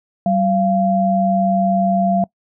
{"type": "tone pair together", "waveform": "sine", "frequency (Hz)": [191.4, 689], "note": ["G3", "F5"], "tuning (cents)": [-41, -24], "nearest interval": "octave + minor seventh", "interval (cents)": 2217, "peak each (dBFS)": -16, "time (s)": [0.26, 2.24], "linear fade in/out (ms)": 2, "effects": ["noise-tail reverb RT60 0.1 s tail -22 dB re dry"]}